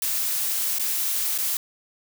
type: noise with dropouts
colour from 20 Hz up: blue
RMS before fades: -25 dBFS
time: 0.02-1.57 s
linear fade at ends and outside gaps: 2 ms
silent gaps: 0.786-0.795 / 1.379-1.385 s
effects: none